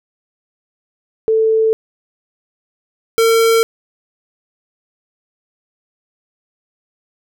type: tone pair in turn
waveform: sine / square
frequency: 442.5 / 454.2 Hz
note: A4 / A#4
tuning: +10 / -45 cents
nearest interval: unison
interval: 45 cents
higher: second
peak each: -10 dBFS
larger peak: neither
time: 1.28-1.73 / 3.18-3.63 s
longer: neither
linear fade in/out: 0 ms
effects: none